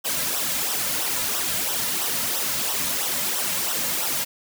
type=noise with flanger; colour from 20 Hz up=white; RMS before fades=-25 dBFS; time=0.04-4.25 s; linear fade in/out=20 ms; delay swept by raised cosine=0.43 to 2.73 ms; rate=3 Hz; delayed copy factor=-0.7; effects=none